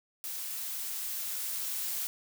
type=noise with level ramp; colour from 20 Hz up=blue; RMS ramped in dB=-38 to -34 dBFS; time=0.24-2.07 s; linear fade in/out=0 ms; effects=none